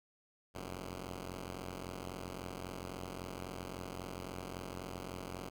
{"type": "tone pair together", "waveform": "5% pulse", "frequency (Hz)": [43.7, 92.6], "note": ["F1", "F#2"], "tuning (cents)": [2, 2], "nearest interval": "octave + minor second", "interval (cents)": 1300, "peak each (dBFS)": [-34, -34], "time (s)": [0.54, 5.5], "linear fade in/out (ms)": 20, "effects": []}